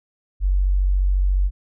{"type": "tone", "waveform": "sine", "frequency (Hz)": 47.09, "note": "F#1", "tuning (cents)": 31, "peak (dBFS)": -15, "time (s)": [0.4, 1.51], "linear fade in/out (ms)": 50, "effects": []}